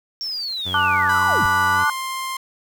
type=linear sweep; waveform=sine; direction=down; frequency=5520 to 36.6 Hz; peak=-24 dBFS; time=0.21-1.46 s; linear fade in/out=0 ms
type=tone; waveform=sawtooth; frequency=92.5 Hz; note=F#2; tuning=in tune; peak=-25 dBFS; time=0.65-1.85 s; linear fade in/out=20 ms
type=chord; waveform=sine; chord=D major; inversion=second; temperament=just; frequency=881 / 1174.7 / 1468.3 Hz; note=A5 / D6 / F#6; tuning=+2 / 0 / -14 cents; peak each=-22 / -20 / -19 dBFS; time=0.74-1.9 s; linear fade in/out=2 ms
type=tone with pitch glide; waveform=sawtooth; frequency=987.8 to 1052.6 Hz; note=B5 to C6; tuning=0 to +10 cents; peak=-21 dBFS; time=1.09-2.37 s; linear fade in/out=5 ms; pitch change=+110 cents; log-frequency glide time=1.74-1.88 s
effects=7-bit